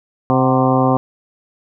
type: harmonic tone with a mistuned harmonic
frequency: 130.81 Hz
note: C3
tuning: in tune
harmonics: 1 / 2 / 3 / 4 / 5 / 6 / 7 / 8 / 9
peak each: -18 / -16 / -23 / -19 / -26 / -19 / -25 / -21 / -27 dBFS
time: 0.3-0.97 s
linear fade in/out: 0 ms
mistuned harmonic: 6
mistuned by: -63 cents
effects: none